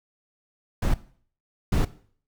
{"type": "noise bursts at uneven times", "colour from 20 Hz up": "brown", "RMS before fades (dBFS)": -21, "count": 2, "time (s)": [[0.82, 0.94], [1.72, 1.85]], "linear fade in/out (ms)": 5, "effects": ["noise-tail reverb RT60 0.5 s tail -17 dB re dry"]}